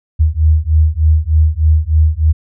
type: beating tone pair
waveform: sine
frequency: 76.6 / 79.9 Hz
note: D#2 / D#2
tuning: -27 / +47 cents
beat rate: 3.3 Hz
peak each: -11 dBFS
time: 0.19-2.33 s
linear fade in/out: 20 ms
effects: none